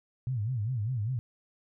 sine tone with vibrato, 115.9 Hz, A#2, 10 cents flat, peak -28 dBFS, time 0.27-1.19 s, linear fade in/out 0 ms, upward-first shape sine, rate 5 Hz, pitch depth 230 cents each way, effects none

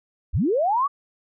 sine linear sweep, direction up, 36.97 to 1174.7 Hz, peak -18 dBFS, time 0.33-0.88 s, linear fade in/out 20 ms, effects none

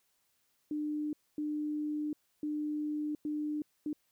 sine tone bursts at uneven times, 300 Hz, D4, 37 cents sharp, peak -32 dBFS, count 5, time 0.71-1.13 / 1.38-2.13 / 2.43-3.15 / 3.25-3.62 / 3.86-3.93 s, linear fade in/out 2 ms, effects white hiss -75 dBFS RMS until 4.11 s

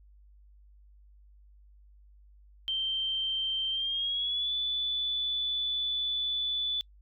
sine tone with pitch glide, 3133 to 3476 Hz, G7 to A7, -2 to -22 cents, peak -28 dBFS, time 2.68-6.81 s, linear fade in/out 0 ms, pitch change +180 cents, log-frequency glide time 3.7-4.53 s, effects noise-tail reverb RT60 0.1 s tail -26 dB re dry + added 50 Hz sine -54 dBFS peak until 7.01 s

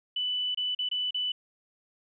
sine tone with dropouts, 2985 Hz, F#7, 15 cents sharp, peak -27 dBFS, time 0.16-1.32 s, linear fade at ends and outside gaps 5 ms, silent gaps 0.547-0.573 / 0.749-0.789 / 0.889-0.913 / 1.108-1.144 s, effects none

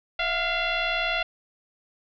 sine tone with frequency modulation, 660 Hz, E5, 2 cents sharp, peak -23 dBFS, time 0.19-1.23 s, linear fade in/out 5 ms, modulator 690 Hz, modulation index 4.2, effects none

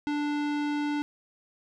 square tone with low-pass filter, 293.7 Hz, D4, in tune, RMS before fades -29 dBFS, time 0.07-1.02 s, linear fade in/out 0 ms, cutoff 3700 Hz, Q 0.75, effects none

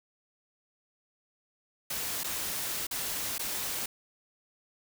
white noise with dropouts, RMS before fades -34 dBFS, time 1.9-3.86 s, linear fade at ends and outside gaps 5 ms, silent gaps 2.235-2.242 / 2.869-2.91 / 3.382-3.393 s, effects none

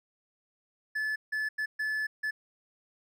triangle tone bursts at uneven times, 1730 Hz, A6, 30 cents flat, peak -27 dBFS, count 5, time 0.95-1.16 / 1.32-1.49 / 1.58-1.66 / 1.79-2.07 / 2.23-2.31 s, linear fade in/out 10 ms, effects none

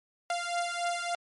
sawtooth beating tone pair, 694 / 697.5 Hz, F5 / F5, -11 / -2 cents, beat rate 3.5 Hz, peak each -29 dBFS, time 0.3-1.15 s, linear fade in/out 2 ms, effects MP3 48 kbps

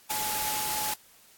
sine tone in noise, 853 Hz, G#5, 46 cents sharp, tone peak -33 dBFS, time 0.1-0.94 s, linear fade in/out 5 ms, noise white, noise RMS -31 dBFS, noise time 0.1-0.94 s, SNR -5 dB, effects white hiss -57 dBFS RMS until 1.37 s + AAC 64 kbps

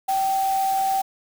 sine tone in noise, 774 Hz, G5, 22 cents flat, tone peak -19 dBFS, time 0.08-1.02 s, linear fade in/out 10 ms, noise white, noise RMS -35 dBFS, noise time 0.08-1.02 s, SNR +13 dB, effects none

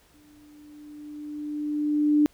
sine tone with exponential growth, 297.5 Hz, D4, 22 cents sharp, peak -15 dBFS, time 0.14-2.26 s, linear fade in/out 0 ms, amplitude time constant 460 ms, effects pink hiss -60 dBFS RMS until 2.33 s

